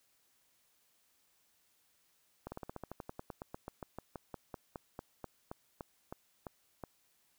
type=slowing click train; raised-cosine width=1 ms; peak=-28 dBFS; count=28; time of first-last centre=2.47-6.838 s; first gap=50 ms; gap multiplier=1.08; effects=white hiss -73 dBFS RMS until 7.38 s